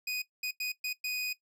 25% pulse tone bursts at uneven times, 2489 Hz, D#7, in tune, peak -28 dBFS, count 5, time 0.07-0.22 / 0.43-0.51 / 0.6-0.72 / 0.84-0.93 / 1.04-1.33 s, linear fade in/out 5 ms, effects noise-tail reverb RT60 0.1 s tail -17 dB re dry

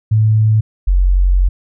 sine tone pair in turn, 108.8 / 45.74 Hz, A2 / F#1, -19 / -19 cents, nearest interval octave + minor third, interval 1500 cents, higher first, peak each -8 dBFS, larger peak neither, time 0.11-0.61 / 0.87-1.49 s, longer second, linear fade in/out 10 ms, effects none

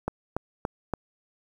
click train, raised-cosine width 1 ms, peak -13 dBFS, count 4, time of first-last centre 0.08-0.937 s, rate 3.5 Hz, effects 8-bit

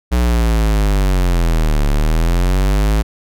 square linear two-way sweep, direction down then up, 61.74 to 35.64 to 54.5 Hz, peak -12 dBFS, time 0.11-3.03 s, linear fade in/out 20 ms, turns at 1.88 s, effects none

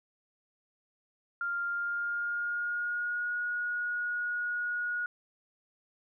sine tone with pitch glide, 1396.9 to 1447.8 Hz, F6 to F#6, 0 to -38 cents, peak -30 dBFS, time 1.41-5.06 s, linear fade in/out 2 ms, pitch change +62 cents, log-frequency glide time 1.64-3.34 s, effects none

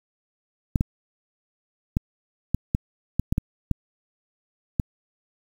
clicks, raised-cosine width 5 ms, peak -8 dBFS, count 10, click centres 0.758 / 0.809 / 1.969 / 2.546 / 2.749 / 3.196 / 3.325 / 3.381 / 3.713 / 4.798 s, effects 7-bit

